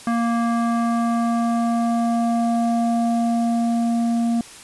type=tone with low-pass filter sweep; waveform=square; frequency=233.1 Hz; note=A#3; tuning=in tune; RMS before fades=-20 dBFS; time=0.07-4.41 s; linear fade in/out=2 ms; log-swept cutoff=1400 to 490 Hz; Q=2; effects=white hiss -41 dBFS RMS until 4.63 s + resampled to 24000 Hz